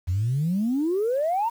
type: exponential sweep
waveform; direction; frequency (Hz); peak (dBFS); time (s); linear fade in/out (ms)
sine; up; 84.1 to 960; -20; 0.07-1.5; 20
effects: tanh soft clip ceiling -17 dBFS + 8-bit